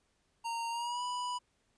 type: tone with pitch glide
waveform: square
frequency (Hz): 925 to 985.7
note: A#5 to B5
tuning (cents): -14 to -4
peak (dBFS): -35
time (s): 0.44-1.39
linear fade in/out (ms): 20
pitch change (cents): +110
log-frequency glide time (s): 0.7-1.03
effects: pink hiss -75 dBFS RMS until 1.77 s + resampled to 22050 Hz